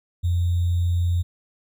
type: tone with sample-and-hold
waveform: sine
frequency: 87.3 Hz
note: F2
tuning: in tune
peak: -18 dBFS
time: 0.23-1.23 s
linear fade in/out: 20 ms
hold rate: 3675 Hz
effects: none